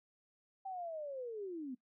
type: linear sweep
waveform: sine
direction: down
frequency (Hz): 783 to 241.6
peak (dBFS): -40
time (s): 0.65-1.75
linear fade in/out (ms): 10
effects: noise-tail reverb RT60 0.1 s tail -19 dB re dry